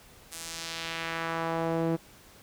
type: tone with band-pass filter sweep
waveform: sawtooth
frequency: 164.81 Hz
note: E3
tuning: in tune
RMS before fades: -32 dBFS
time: 0.31-1.97 s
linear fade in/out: 20 ms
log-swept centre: 9800 to 350 Hz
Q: 1.1
effects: pink hiss -54 dBFS RMS until 2.42 s